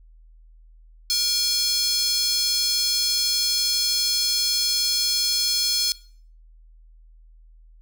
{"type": "tone with high-pass filter", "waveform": "square", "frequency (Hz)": 476.1, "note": "A#4", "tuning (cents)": 37, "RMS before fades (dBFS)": -22, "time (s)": [1.1, 5.92], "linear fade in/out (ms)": 0, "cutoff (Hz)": 4700, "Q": 5.1, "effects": ["noise-tail reverb RT60 0.5 s tail -19 dB re dry", "added 40 Hz sine -47 dBFS peak until 7.81 s"]}